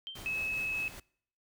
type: tone with exponential decay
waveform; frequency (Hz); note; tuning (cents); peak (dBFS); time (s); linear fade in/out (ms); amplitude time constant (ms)
sine; 3136; G7; 0; -36; 0.07-0.36; 0; 62
type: noise with tremolo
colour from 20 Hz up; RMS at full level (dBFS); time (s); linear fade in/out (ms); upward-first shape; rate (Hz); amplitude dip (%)
pink; -46; 0.15-1; 5; sine; 5; 30
type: tone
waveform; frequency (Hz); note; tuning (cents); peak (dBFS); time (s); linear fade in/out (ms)
sine; 2582; E7; -37; -31; 0.26-0.88; 0
effects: noise-tail reverb RT60 0.6 s tail -24 dB re dry